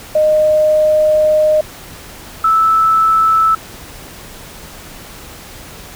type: tone pair in turn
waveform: sine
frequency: 615 / 1312.6 Hz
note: D#5 / E6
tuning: -20 / -8 cents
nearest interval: octave + minor second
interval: 1312 cents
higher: second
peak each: -8 dBFS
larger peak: neither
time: 0.15-1.61 / 2.44-3.55 s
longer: first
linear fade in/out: 5 ms
effects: pink hiss -34 dBFS RMS until 5.95 s